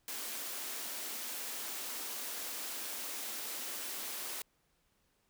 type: high-pass noise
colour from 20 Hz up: white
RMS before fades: -41 dBFS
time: 0.08-4.42 s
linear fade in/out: 2 ms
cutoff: 210 Hz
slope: 96 dB/octave
effects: pink hiss -75 dBFS RMS until 5.29 s